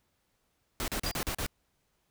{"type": "noise bursts", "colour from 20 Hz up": "pink", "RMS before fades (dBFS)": -33, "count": 6, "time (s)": [0.8, 1.464], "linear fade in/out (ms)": 0, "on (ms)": 79, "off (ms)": 38}
{"type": "tone with exponential decay", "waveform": "sine", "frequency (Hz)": 4822, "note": "D8", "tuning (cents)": 45, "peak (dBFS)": -30, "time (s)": [1.06, 1.17], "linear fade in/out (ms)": 5, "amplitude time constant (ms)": 22}
{"effects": ["pink hiss -75 dBFS RMS until 2.1 s"]}